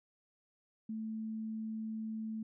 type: tone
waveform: sine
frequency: 220 Hz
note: A3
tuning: in tune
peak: -37 dBFS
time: 0.89-2.43 s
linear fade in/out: 5 ms
effects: none